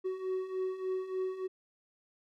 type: beating tone pair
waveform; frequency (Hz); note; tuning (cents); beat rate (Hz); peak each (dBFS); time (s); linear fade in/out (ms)
triangle; 372.1 / 375.5; F#4 / F#4; +10 / +26; 3.4; -37 / -32; 0.04-1.48; 20
effects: none